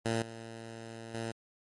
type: tone with level steps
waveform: 10% pulse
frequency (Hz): 113.9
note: A#2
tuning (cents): -40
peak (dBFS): -21 / -35 / -27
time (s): 0.05-1.32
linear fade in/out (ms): 10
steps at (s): 0.22 / 1.14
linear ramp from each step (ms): 2
effects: MP3 48 kbps